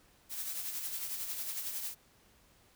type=noise with tremolo; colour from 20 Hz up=blue; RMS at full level=-37 dBFS; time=0.29-1.95 s; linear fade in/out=50 ms; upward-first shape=sine; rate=11 Hz; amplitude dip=45%; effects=pink hiss -65 dBFS RMS until 2.75 s